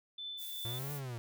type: tone with tremolo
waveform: sine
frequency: 3520 Hz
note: A7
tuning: in tune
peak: -39 dBFS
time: 0.18-0.79 s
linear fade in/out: 5 ms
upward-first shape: triangle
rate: 2.6 Hz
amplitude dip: 50%
type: noise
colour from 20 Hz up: violet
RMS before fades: -45 dBFS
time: 0.37-1.01 s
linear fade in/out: 50 ms
type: linear two-way sweep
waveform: 45% pulse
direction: up then down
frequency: 112.9 to 147.2 to 112.9 Hz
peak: -39 dBFS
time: 0.65-1.18 s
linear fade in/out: 0 ms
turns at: 0.93 s
effects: none